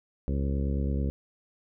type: harmonic tone with a mistuned harmonic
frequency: 69.3 Hz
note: C#2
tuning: in tune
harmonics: 1 / 2 / 3 / 4 / 5 / 6 / 7 / 8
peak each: -27 / -33 / -34 / -38 / -43 / -42 / -43 / -46 dBFS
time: 0.28-1.1 s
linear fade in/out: 0 ms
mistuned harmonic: 8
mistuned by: -29 cents
effects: none